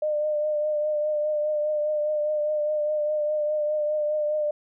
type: tone with vibrato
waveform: sine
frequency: 603 Hz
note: D5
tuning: 46 cents sharp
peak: -22 dBFS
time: 0.02-4.51 s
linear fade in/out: 5 ms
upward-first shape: triangle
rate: 4.9 Hz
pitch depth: 31 cents each way
effects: none